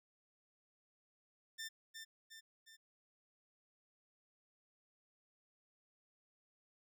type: tone with echo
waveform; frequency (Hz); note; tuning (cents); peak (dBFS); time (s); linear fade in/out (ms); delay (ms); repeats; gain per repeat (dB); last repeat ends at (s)
15% pulse; 1789; A6; +28; -37; 1.58-1.69; 20; 360; 3; -5; 2.77
effects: none